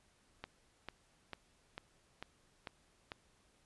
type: click train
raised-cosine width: 0.3 ms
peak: -27 dBFS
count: 7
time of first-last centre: 0.44-3.119 s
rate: 2.24 Hz
effects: pink hiss -71 dBFS RMS until 3.65 s + resampled to 24000 Hz